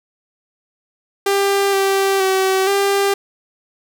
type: tone with pitch steps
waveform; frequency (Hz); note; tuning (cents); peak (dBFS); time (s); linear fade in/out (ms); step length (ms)
sawtooth; 396.9 / 390.2 / 381 / 397.5; G4 / G4 / G4 / G4; +22 / -8 / -49 / +24; -10; 1.26-3.14; 5; 470
effects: none